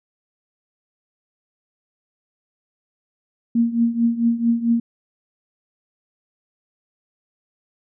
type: tone with tremolo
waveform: sine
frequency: 233.1 Hz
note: A#3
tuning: in tune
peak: -12 dBFS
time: 3.55-4.8 s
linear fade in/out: 5 ms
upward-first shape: triangle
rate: 4.5 Hz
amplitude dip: 85%
effects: none